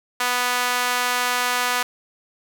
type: tone with high-pass filter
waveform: sawtooth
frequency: 247 Hz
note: B3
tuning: in tune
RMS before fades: -22 dBFS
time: 0.2-1.83 s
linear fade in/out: 5 ms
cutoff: 1100 Hz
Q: 1.1
effects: none